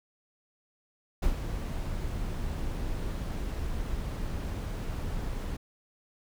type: noise with ADSR envelope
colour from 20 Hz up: brown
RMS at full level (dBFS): -26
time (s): 1.22-5.57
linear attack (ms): 10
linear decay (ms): 120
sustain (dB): -7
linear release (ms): 9
effects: none